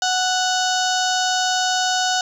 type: harmonic tone with a mistuned harmonic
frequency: 740 Hz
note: F#5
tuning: in tune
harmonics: 1 / 2 / 4 / 5 / 6 / 7 / 8 / 9 / 10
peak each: -21 / -24 / -27 / -28 / -29 / -29 / -30 / -31 / -31 dBFS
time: 0.02-2.21 s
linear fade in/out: 2 ms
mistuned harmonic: 10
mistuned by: -37 cents
effects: 8-bit